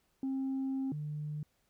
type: tone pair in turn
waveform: sine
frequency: 267.1 / 149.9 Hz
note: C4 / D3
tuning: +36 / +36 cents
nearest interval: minor seventh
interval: 1000 cents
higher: first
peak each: -30 / -35 dBFS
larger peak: first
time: 0.23-0.92 / 0.92-1.43 s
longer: first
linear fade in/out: 2 ms
effects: tanh soft clip ceiling -30 dBFS + pink hiss -75 dBFS RMS until 1.69 s